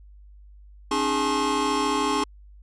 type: tone cluster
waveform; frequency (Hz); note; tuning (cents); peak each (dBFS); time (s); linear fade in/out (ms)
square; 270.7 / 304.2 / 412.9 / 857 / 1074; C#4 / D#4 / G#4 / A5 / C6; -41 / -39 / -10 / -46 / +45; -30 / -30 / -29 / -30 / -27; 0.91-2.24; 5
effects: added 50 Hz sine -45 dBFS peak until 2.62 s + resampled to 22050 Hz